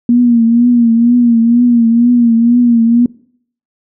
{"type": "tone with vibrato", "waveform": "sine", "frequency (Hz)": 236.1, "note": "A#3", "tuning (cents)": 22, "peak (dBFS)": -5, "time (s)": [0.09, 3.06], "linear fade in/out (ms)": 2, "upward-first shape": "triangle", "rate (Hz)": 2.1, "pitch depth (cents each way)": 71, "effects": ["noise-tail reverb RT60 0.6 s tail -21 dB re dry"]}